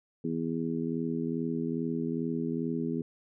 harmonic tone, 82.4 Hz, E2, in tune, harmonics 2 / 3 / 4 / 5, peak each -35 / -32 / -36 / -37 dBFS, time 0.24-3.02 s, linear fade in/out 5 ms, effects none

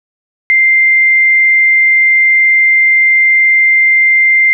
sine tone, 2093 Hz, C7, in tune, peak -5 dBFS, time 0.5-4.53 s, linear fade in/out 0 ms, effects none

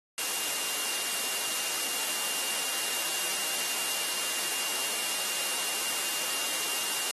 sine tone in noise, 2794 Hz, F7, in tune, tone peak -39 dBFS, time 0.18-7.11 s, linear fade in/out 0 ms, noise white, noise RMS -31 dBFS, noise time 0.18-7.11 s, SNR -11 dB, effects high-pass 300 Hz 12 dB/octave + AAC 32 kbps

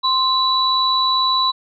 sine tone pair together, 1043 / 3941 Hz, C6 / B7, -6 / -4 cents, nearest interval octave + major seventh, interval 2302 cents, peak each -17 dBFS, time 0.03-1.52 s, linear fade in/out 20 ms, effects none

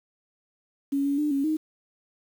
sine tone with pitch steps, 278.7 / 281.7 / 298.3 / 276.5 / 311.7 Hz, C#4 / C#4 / D4 / C#4 / D#4, +9 / +28 / +27 / -4 / +3 cents, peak -22 dBFS, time 0.92-1.57 s, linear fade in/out 10 ms, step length 130 ms, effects 8-bit

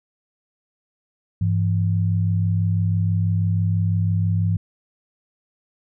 sine tone pair together, 100.5 / 166.6 Hz, G2 / E3, +44 / +19 cents, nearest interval major sixth, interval 875 cents, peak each -18 / -23 dBFS, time 1.41-4.57 s, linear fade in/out 5 ms, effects none

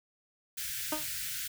white band-stop noise, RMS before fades -37 dBFS, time 0.57-1.48 s, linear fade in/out 10 ms, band 160 to 1400 Hz, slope 96 dB/octave
15% pulse tone with exponential decay, 307.6 Hz, D#4, 20 cents flat, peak -22 dBFS, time 0.92-1.09 s, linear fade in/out 5 ms, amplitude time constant 35 ms
effects none

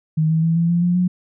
sine tone with pitch steps, 157 / 160.67 / 164.43 / 168.27 / 172.2 / 176.23 / 180.35 Hz, D#3 / E3 / E3 / E3 / F3 / F3 / F#3, +16 / -44 / -4 / +36 / -24 / +16 / -44 cents, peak -14 dBFS, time 0.17-1.08 s, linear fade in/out 10 ms, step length 130 ms, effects none

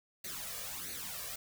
white noise with flanger, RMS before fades -42 dBFS, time 0.24-1.36 s, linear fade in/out 5 ms, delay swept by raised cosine 0.47 to 1.77 ms, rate 1.5 Hz, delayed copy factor +0.75, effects none

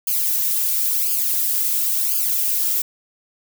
violet noise with flanger, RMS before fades -20 dBFS, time 0.07-2.82 s, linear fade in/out 5 ms, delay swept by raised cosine 0.52 to 2.72 ms, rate 0.96 Hz, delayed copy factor -0.9, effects none

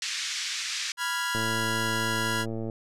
white band-pass noise, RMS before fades -32 dBFS, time 0.02-0.92 s, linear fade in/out 2 ms, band 1600 to 6400 Hz, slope 24 dB/octave
sawtooth chord, F diminished, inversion second, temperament equal, 987.8 / 1396.9 / 1661.2 Hz, Cb6 / F6 / Ab6, 0 / 0 / 0 cents, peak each -28 dBFS, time 0.97-2.46 s, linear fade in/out 50 ms
click train, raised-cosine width 2 ms, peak -21 dBFS, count 152, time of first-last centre 1.35-2.698 s, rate 112 Hz
effects low-pass 12000 Hz 12 dB/octave

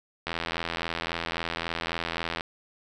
click train, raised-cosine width 0.3 ms, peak -13 dBFS, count 180, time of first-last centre 0.27-2.409 s, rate 83.7 Hz, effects none

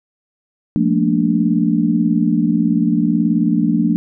sine chord, Bb major seventh, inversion second, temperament equal with one note detuned, 174.61 / 214.7 / 233.1 / 293.7 Hz, F3 / A3 / Bb3 / D4, 0 / -42 / 0 / 0 cents, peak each -18 dBFS, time 0.76-3.96 s, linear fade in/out 0 ms, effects none

